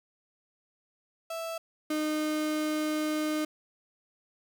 35% pulse tone pair in turn, 659.3 / 306.7 Hz, E5 / D#4, 0 / -25 cents, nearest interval octave + minor second, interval 1325 cents, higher first, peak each -32 / -26 dBFS, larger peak second, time 1.3-1.58 / 1.9-3.45 s, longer second, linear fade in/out 5 ms, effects none

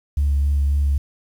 sine tone with vibrato, 71 Hz, C#2, 42 cents sharp, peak -14 dBFS, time 0.17-0.98 s, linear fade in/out 5 ms, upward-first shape sine, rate 3.7 Hz, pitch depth 19 cents each way, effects tanh soft clip ceiling -12 dBFS + 8-bit

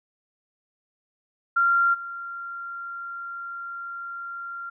sine tone with level steps, 1383 Hz, F6, 17 cents flat, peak -17 / -32 dBFS, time 1.56-4.7 s, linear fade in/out 10 ms, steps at 1.93 s, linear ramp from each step 20 ms, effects none

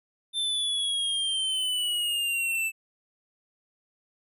square exponential sweep, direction down, 3576 to 2637 Hz, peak -26 dBFS, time 0.33-2.72 s, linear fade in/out 50 ms, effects resampled to 32000 Hz

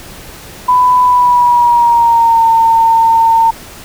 sine tone with pitch glide, 997 to 909 Hz, B5 to A#5, +16 to -44 cents, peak -5 dBFS, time 0.68-3.51 s, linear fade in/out 10 ms, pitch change -160 cents, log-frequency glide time 1.03-2.46 s, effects pink hiss -32 dBFS RMS until 3.84 s

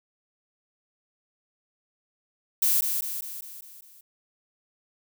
violet noise with echo, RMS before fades -22 dBFS, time 2.62-2.81 s, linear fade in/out 5 ms, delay 200 ms, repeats 6, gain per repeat -5 dB, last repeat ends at 4.01 s, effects none

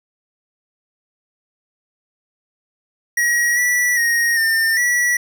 square tone with pitch steps, 1905 / 1955 / 1871 / 1805 / 1942 Hz, A#6 / B6 / A#6 / A6 / B6, +37 / -18 / +6 / +44 / -30 cents, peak -15 dBFS, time 3.17-5.17 s, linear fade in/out 5 ms, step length 400 ms, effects none

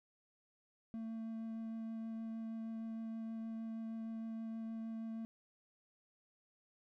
triangle tone with vibrato, 224.6 Hz, A3, 36 cents sharp, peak -39 dBFS, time 0.94-5.25 s, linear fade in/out 0 ms, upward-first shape triangle, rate 6.4 Hz, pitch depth 10 cents each way, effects none

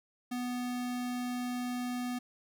square tone, 246.9 Hz, B3, in tune, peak -34 dBFS, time 0.31-2.19 s, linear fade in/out 10 ms, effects none

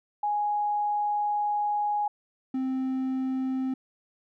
sine / triangle tone pair in turn, 830.6 / 261.6 Hz, G#5 / C4, 0 / 0 cents, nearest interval octave + minor sixth, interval 2000 cents, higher first, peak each -24 dBFS, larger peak neither, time 0.23-2.08 / 2.54-3.74 s, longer first, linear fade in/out 5 ms, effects none

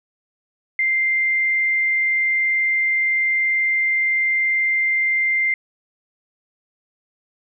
sine tone, 2093 Hz, C7, in tune, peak -16 dBFS, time 0.79-5.54 s, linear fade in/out 2 ms, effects none

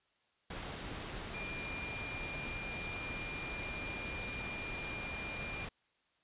sine tone in noise, 2400 Hz, D7, 37 cents sharp, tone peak -42 dBFS, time 1.34-5.65 s, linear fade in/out 5 ms, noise pink, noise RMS -43 dBFS, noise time 0.5-5.69 s, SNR -2 dB, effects white hiss -75 dBFS RMS until 6.23 s + resampled to 8000 Hz

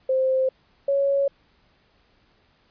sine tone pair in turn, 523.3 / 555.9 Hz, C5 / C#5, 0 / +5 cents, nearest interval minor second, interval 105 cents, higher second, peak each -18 dBFS, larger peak neither, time 0.09-0.49 / 0.88-1.28 s, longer neither, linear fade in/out 5 ms, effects pink hiss -62 dBFS RMS until 2.7 s + resampled to 11025 Hz

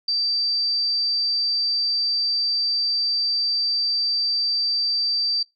sine tone, 4663 Hz, D8, 13 cents flat, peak -19 dBFS, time 0.08-5.43 s, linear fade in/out 5 ms, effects noise-tail reverb RT60 0.2 s tail -24 dB re dry

